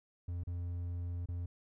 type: tone with dropouts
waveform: triangle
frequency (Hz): 87.31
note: F2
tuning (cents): 0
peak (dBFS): -34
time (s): 0.28-1.46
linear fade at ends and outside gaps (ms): 5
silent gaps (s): 0.436-0.471 / 1.259-1.286
effects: none